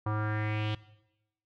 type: tone with low-pass filter sweep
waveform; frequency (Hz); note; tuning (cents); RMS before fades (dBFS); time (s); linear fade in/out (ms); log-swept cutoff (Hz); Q
square; 107; A2; -48; -31; 0.06-0.75; 5; 1100 to 3300; 3.9
effects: noise-tail reverb RT60 0.9 s tail -18 dB re dry